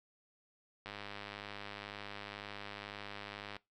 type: click train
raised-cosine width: 0.3 ms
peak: -28 dBFS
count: 277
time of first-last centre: 0.86-3.566 s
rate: 102 Hz
effects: noise-tail reverb RT60 0.2 s tail -21 dB re dry